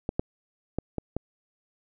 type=clicks; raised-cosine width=2 ms; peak=-14 / -11 / -14 / -16 / -15 dBFS; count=5; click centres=0.091 / 0.195 / 0.786 / 0.983 / 1.166 s; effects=none